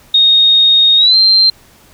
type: tone with pitch glide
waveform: sine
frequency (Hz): 3718 to 4149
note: A#7 to C8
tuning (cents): -5 to -15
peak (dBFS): -5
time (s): 0.14-1.5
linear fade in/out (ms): 5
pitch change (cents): +190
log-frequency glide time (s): 0.97-1.16
effects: pink hiss -45 dBFS RMS until 1.93 s